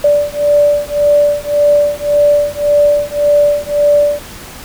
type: beating tone pair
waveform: sine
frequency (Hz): 583 / 584.8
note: D5 / D5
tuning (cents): -13 / -7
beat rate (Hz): 1.8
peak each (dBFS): -11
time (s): 0.04-4.19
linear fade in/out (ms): 5
effects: pink hiss -31 dBFS RMS until 4.64 s